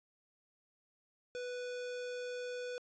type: tone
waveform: square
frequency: 493.9 Hz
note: B4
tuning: in tune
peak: -40 dBFS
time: 1.35-2.78 s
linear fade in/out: 0 ms
effects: resampled to 16000 Hz